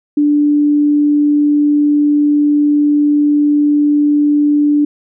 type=tone; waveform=sine; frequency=293.7 Hz; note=D4; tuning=in tune; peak=-8 dBFS; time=0.17-4.85 s; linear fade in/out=5 ms; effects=none